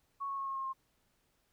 sine tone with pitch steps, 1108.7 / 1099.8 / 1090.9 / 1082.1 / 1073.4 / 1064.8 Hz, C#6 / C#6 / C#6 / C#6 / C6 / C6, 0 / -14 / -28 / -42 / +44 / +30 cents, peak -35 dBFS, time 0.2-0.734 s, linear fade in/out 20 ms, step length 89 ms, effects pink hiss -75 dBFS RMS until 1.52 s

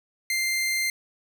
sawtooth tone, 2093 Hz, C7, in tune, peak -20 dBFS, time 0.3-0.9 s, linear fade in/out 2 ms, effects none

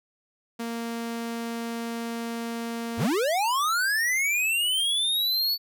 sawtooth tone, 231.9 Hz, A#3, 9 cents flat, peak -26 dBFS, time 0.59-3.07 s, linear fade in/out 10 ms
square linear sweep, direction up, 65.41 to 4487 Hz, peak -23 dBFS, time 2.97-5.58 s, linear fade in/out 50 ms
effects none

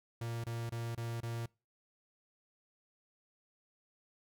45% pulse tone bursts, 116.54 Hz, A#2, in tune, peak -37 dBFS, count 5, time 0.21-1.46 s, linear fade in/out 5 ms, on 230 ms, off 25 ms, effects noise-tail reverb RT60 0.3 s tail -25 dB re dry

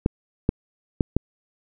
clicks, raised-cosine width 3 ms, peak -5 dBFS, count 4, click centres 0.061 / 0.491 / 1.008 / 1.166 s, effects none

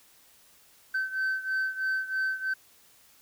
sine beating tone pair, 1538 / 1541.1 Hz, G6 / G6, -33 / -30 cents, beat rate 3.1 Hz, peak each -27 / -30 dBFS, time 0.94-2.54 s, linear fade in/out 10 ms, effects tanh soft clip ceiling -24 dBFS + white hiss -59 dBFS RMS until 3.21 s

